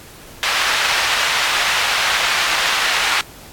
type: band-pass noise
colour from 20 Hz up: white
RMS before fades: -18 dBFS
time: 0.43-3.21 s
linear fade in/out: 0 ms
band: 930 to 3000 Hz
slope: 12 dB/octave
effects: pink hiss -40 dBFS RMS until 3.52 s + AAC 64 kbps